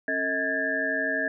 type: tone cluster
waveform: sine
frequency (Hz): 273.1 / 448.1 / 635 / 1648 / 1760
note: C#4 / A4 / D#5 / G#6 / A6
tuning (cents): -26 / +32 / +35 / -14 / 0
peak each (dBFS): -33 / -36 / -31 / -28 / -30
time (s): 0.08-1.28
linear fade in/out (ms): 2
effects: none